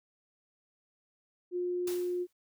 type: tone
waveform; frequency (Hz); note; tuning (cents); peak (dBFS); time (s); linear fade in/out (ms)
sine; 356.7; F4; +37; -30; 1.51-2.27; 50
type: noise with exponential decay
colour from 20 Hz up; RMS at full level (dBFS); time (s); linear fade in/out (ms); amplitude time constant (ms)
white; -40; 1.87-2.33; 5; 99
effects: none